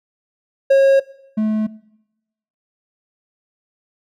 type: tone pair in turn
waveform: triangle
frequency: 544 / 215.9 Hz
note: C#5 / A3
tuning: -33 / -33 cents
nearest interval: octave + major third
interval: 1600 cents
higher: first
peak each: -6 / -13 dBFS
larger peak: first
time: 0.7-1 / 1.37-1.67 s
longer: neither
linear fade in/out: 10 ms
effects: noise-tail reverb RT60 0.9 s tail -21 dB re dry